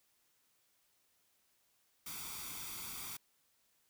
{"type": "noise with comb filter", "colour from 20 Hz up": "white", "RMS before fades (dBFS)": -45, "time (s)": [2.06, 3.17], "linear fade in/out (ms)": 5, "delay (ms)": 0.86, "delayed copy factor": 0.65, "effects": ["white hiss -75 dBFS RMS until 3.89 s"]}